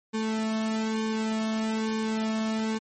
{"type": "tone with flanger", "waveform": "sawtooth", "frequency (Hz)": 220, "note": "A3", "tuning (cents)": 0, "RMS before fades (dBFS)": -28, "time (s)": [0.13, 2.79], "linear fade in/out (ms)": 20, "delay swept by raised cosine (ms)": [1.5, 2.05], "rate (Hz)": 1.1, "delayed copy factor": -1, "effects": ["MP3 32 kbps"]}